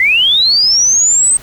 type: linear sweep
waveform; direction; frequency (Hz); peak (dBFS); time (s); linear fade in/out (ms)
sine; up; 1975.5 to 8372; -7; 0-1.37; 2
effects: pink hiss -37 dBFS RMS until 1.42 s